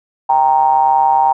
triangle ring-modulated tone, 71.1 Hz, C#2, 45 cents sharp, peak -4 dBFS, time 0.29-1.33 s, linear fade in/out 10 ms, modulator 857 Hz, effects none

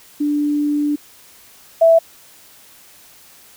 sine tone pair in turn, 293.7 / 659.3 Hz, D4 / E5, 0 / 0 cents, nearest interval octave + major second, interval 1400 cents, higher second, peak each -15 / -7 dBFS, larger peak second, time 0.2-0.96 / 1.81-1.99 s, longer first, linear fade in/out 10 ms, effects white hiss -46 dBFS RMS until 3.56 s

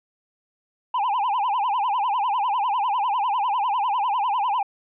triangle tone with vibrato, 902 Hz, A5, 43 cents sharp, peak -18 dBFS, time 0.94-4.63 s, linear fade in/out 5 ms, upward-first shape sine, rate 10 Hz, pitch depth 230 cents each way, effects resampled to 8000 Hz

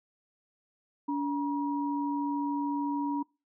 sine tone pair together, 286 / 955.6 Hz, D4 / A#5, -46 / +43 cents, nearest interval octave + major sixth, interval 2089 cents, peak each -29 / -33 dBFS, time 1.08-3.23 s, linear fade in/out 10 ms, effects noise-tail reverb RT60 0.3 s tail -25 dB re dry

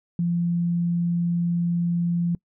sine tone, 172.1 Hz, F3, 25 cents flat, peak -20 dBFS, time 0.19-2.35 s, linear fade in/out 2 ms, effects noise-tail reverb RT60 0.1 s tail -24 dB re dry

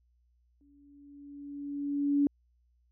sine tone with exponential growth, 285.2 Hz, C#4, 49 cents sharp, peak -21 dBFS, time 0.61-2.27 s, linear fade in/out 1 ms, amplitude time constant 360 ms, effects added 60 Hz sine -66 dBFS peak until 2.91 s

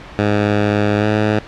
10% pulse tone with pitch glide, 103.83 to 106.56 Hz, G#2 to G#2, 0 to +45 cents, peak -5 dBFS, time 0.19-1.39 s, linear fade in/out 0 ms, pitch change +45 cents, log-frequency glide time 0.99-1.06 s, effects pink hiss -35 dBFS RMS until 1.47 s + low-pass 3000 Hz 12 dB/octave

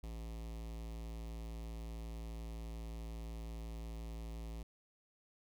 square tone with notch filter, 55.9 Hz, A1, 28 cents sharp, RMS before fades -45 dBFS, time 0.03-4.63 s, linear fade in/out 5 ms, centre 1500 Hz, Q 1.5, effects none

